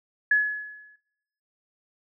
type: tone with exponential decay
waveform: sine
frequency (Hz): 1698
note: G#6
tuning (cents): +38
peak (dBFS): -15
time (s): 0.31-0.96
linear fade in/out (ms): 5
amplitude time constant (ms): 140
effects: noise-tail reverb RT60 1.0 s tail -22 dB re dry